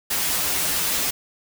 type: noise with comb filter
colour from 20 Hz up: white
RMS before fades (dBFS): -23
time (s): 0.1-1.11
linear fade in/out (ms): 10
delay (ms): 8.9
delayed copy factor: -0.75
effects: none